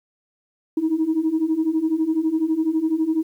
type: beating tone pair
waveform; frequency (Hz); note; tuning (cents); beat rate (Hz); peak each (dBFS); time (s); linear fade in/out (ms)
sine; 311.1 / 323.1; D#4 / E4; 0 / -35; 12; -22 / -19; 0.77-3.23; 5
effects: tanh soft clip ceiling -12 dBFS + 9-bit